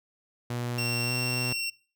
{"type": "tone with pitch glide", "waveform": "sawtooth", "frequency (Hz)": [120.9, 124.95], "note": ["B2", "B2"], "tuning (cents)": [-36, 21], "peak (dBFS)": -26, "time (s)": [0.5, 1.53], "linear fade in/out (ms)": 5, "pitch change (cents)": 57, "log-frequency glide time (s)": [1.05, 1.12]}
{"type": "tone", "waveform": "25% pulse", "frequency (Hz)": 2727, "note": "F7", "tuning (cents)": -42, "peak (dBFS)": -25, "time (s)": [0.78, 1.7], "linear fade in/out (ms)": 5}
{"effects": ["noise-tail reverb RT60 0.4 s tail -21 dB re dry"]}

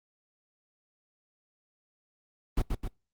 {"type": "noise with echo", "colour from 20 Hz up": "brown", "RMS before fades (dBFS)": -25, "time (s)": [2.57, 2.62], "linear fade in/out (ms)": 5, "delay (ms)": 130, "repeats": 2, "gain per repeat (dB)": -4, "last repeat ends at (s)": 2.88, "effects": ["noise-tail reverb RT60 0.3 s tail -26 dB re dry", "Opus 32 kbps"]}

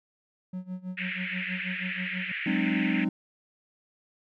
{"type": "tone with tremolo", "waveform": "triangle", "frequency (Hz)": 183.8, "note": "F#3", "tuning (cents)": -11, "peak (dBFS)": -29, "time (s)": [0.53, 2.32], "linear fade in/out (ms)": 5, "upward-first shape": "sine", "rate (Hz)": 6.2, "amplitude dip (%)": 90}
{"type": "band-pass noise", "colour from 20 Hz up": "white", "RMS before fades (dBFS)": -34, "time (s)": [0.97, 3.05], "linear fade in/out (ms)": 10, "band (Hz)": [1700, 2600], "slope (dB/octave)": 48}
{"type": "chord", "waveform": "triangle", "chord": "Ab dominant seventh", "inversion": "third", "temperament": "equal with one note detuned", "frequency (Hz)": [185, 207.7, 261.6, 304.7], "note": ["Gb3", "Ab3", "C4", "Eb4"], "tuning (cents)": [0, 0, 0, -36], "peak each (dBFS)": -28, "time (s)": [2.46, 3.09], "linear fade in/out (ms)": 5}
{"effects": []}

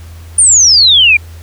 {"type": "exponential sweep", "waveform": "sine", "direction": "down", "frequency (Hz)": [9420, 2332], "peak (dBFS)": -3, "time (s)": [0.38, 1.17], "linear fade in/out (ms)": 5, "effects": ["added 83 Hz sine -28 dBFS peak until 1.42 s", "pink hiss -41 dBFS RMS until 1.42 s"]}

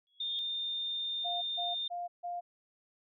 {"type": "tone with exponential growth", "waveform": "sine", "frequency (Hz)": 3346, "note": "G#7", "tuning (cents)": 12, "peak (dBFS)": -36, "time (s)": [0.07, 0.39], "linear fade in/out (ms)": 0, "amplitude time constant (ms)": 69}
{"type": "tone", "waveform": "sine", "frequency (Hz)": 3622, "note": "A7", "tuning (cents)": 49, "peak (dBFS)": -33, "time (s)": [0.2, 1.88], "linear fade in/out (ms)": 5}
{"type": "tone bursts", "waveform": "sine", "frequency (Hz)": 702, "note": "F5", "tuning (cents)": 9, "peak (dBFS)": -35, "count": 4, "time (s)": [1.24, 2.41], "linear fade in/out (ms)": 20, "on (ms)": 180, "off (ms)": 150}
{"effects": []}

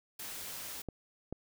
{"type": "noise", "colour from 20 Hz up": "white", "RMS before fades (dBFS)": -43, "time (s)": [0.19, 0.82], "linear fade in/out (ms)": 5}
{"type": "clicks", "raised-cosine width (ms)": 2, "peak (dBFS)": -25, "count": 2, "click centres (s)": [0.887, 1.326]}
{"effects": []}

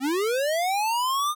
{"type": "linear sweep", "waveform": "square", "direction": "up", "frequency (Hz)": [250, 1232], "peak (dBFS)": -23, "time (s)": [0, 1.35], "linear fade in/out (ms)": 50, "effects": []}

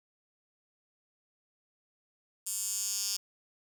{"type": "tone with high-pass filter sweep", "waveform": "10% pulse", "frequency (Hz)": 200, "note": "G3", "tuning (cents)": 35, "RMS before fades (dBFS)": -34, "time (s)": [2.46, 3.17], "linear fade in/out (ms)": 10, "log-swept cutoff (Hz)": [8300, 5500], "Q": 3, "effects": []}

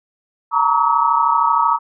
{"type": "tone cluster", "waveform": "sine", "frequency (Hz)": [916, 949, 1141, 1280], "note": ["A#5", "A#5", "C#6", "D#6"], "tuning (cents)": [-31, 31, 50, 49], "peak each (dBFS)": -18, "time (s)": [0.51, 1.79], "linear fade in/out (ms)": 50, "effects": []}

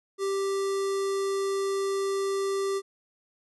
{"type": "tone with notch filter", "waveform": "square", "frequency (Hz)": 392, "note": "G4", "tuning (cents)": 0, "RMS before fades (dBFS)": -28, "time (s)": [0.18, 2.82], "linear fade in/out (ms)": 50, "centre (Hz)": 2500, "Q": 1.4, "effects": ["resampled to 24000 Hz"]}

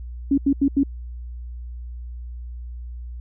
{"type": "tone bursts", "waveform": "sine", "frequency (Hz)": 277.2, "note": "C#4", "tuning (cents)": 0, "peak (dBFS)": -14, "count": 4, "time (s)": [0.31, 0.834], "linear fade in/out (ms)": 5, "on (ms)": 68, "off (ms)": 84, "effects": ["added 60 Hz sine -31 dBFS peak until 3.2 s"]}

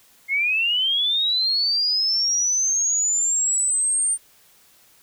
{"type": "linear sweep", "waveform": "sine", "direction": "up", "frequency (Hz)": [2120, 8900], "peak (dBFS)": -18, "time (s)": [0.28, 4.18], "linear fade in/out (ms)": 50, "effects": ["white hiss -55 dBFS RMS until 5.02 s"]}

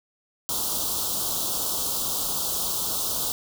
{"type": "band-stop noise", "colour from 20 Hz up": "white", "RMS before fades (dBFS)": -27, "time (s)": [0.49, 3.32], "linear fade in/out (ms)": 0, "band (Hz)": [1300, 3200], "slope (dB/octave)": 48, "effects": []}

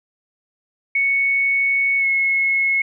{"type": "tone with pitch glide", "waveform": "sine", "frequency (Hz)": [2217, 2179], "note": ["C#7", "C#7"], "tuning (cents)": [0, -30], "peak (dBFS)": -15, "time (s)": [0.95, 2.82], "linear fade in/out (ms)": 5, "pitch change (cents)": -30, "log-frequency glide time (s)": [1.98, 2.06], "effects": []}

